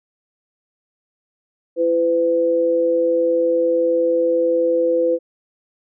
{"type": "tone pair together", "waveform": "sine", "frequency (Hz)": [336.4, 505.1], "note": ["E4", "B4"], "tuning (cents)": [35, 39], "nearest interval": "perfect fifth", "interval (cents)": 704, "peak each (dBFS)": [-21, -15], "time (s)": [1.76, 5.19], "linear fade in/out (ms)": 50, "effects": []}